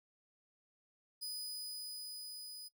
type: tone with level ramp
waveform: sawtooth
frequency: 4978 Hz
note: D#8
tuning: in tune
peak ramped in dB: -37 to -44 dBFS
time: 1.21-2.69 s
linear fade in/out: 20 ms
effects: noise-tail reverb RT60 0.1 s tail -22 dB re dry